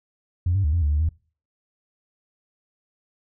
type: tone with pitch steps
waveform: sine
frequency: 88.2 / 98.1 / 74.4 / 85.3 / 73.5 / 74.2 / 79.8 Hz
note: F2 / G2 / D2 / F2 / D2 / D2 / D#2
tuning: +18 / +2 / +23 / -40 / +2 / +18 / +44 cents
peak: -17 dBFS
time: 0.46-1.09 s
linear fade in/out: 5 ms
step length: 90 ms
effects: noise-tail reverb RT60 0.4 s tail -24 dB re dry + tanh soft clip ceiling -14 dBFS